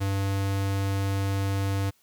square tone, 98.1 Hz, G2, 2 cents sharp, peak -25 dBFS, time 0-1.91 s, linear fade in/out 20 ms, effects white hiss -65 dBFS RMS until 2.02 s

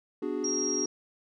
triangle chord, G# half-diminished seventh, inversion first, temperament equal, 246.9 / 293.7 / 370 / 415.3 Hz, B3 / D4 / F#4 / G#4, 0 / 0 / 0 / 0 cents, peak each -36 / -32 / -32 / -33 dBFS, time 0.22-0.86 s, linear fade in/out 5 ms
sine tone, 5630 Hz, F8, 13 cents sharp, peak -29 dBFS, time 0.44-0.86 s, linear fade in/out 5 ms
effects none

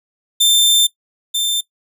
sawtooth tone pair in turn, 3576 / 3576 Hz, A7 / A7, +27 / +27 cents, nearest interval unison, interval 0 cents, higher neither, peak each -7 / -13 dBFS, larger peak first, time 0.4-0.87 / 1.34-1.61 s, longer first, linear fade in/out 10 ms, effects noise-tail reverb RT60 0.1 s tail -19 dB re dry

